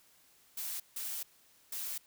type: noise bursts at uneven times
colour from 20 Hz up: blue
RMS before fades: -39 dBFS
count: 3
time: 0.57-0.8 / 0.96-1.23 / 1.72-1.98 s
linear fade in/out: 5 ms
effects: white hiss -65 dBFS RMS until 2.06 s